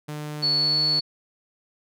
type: tone with pitch glide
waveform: sawtooth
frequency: 150 to 152.09 Hz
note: D3 to D#3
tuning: +37 to -39 cents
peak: -27 dBFS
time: 0.08-1 s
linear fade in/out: 10 ms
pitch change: +24 cents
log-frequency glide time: 0.59-0.64 s
type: tone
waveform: sine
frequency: 4425 Hz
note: C#8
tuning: 4 cents flat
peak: -19 dBFS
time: 0.42-1.01 s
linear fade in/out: 20 ms
effects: none

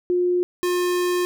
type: tone pair in turn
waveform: sine / square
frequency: 356.9 / 356.9 Hz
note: F4 / F4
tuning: +38 / +38 cents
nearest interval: unison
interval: 0 cents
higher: neither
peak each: -17 / -20 dBFS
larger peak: first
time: 0.1-0.43 / 0.63-1.25 s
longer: second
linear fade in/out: 0 ms
effects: none

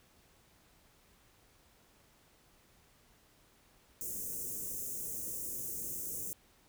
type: band-stop noise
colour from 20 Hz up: white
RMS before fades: -40 dBFS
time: 4.01-6.33 s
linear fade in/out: 0 ms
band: 520 to 6300 Hz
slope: 48 dB/octave
effects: pink hiss -66 dBFS RMS until 6.68 s

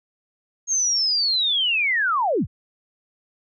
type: linear sweep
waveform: sine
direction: down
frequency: 6550 to 34.25 Hz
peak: -18 dBFS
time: 0.67-2.47 s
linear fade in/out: 50 ms
effects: none

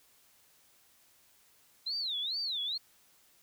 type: tone with vibrato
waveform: sine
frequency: 3951 Hz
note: B7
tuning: in tune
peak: -32 dBFS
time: 1.86-2.78 s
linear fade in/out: 10 ms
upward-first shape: sine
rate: 2.3 Hz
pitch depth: 280 cents each way
effects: white hiss -65 dBFS RMS until 3.42 s

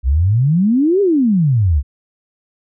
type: exponential two-way sweep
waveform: sine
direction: up then down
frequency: 59.5 to 415.3 to 64.6 Hz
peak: -10 dBFS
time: 0.03-1.83 s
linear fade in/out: 50 ms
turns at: 1.01 s
effects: none

